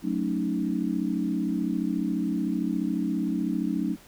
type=chord; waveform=sine; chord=D# half-diminished seventh; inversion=first; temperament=equal; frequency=185 / 220 / 277.2 / 311.1 Hz; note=F#3 / A3 / C#4 / D#4; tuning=0 / 0 / 0 / 0 cents; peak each=-30 dBFS; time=0.02-3.97 s; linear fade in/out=50 ms; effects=pink hiss -53 dBFS RMS until 4.07 s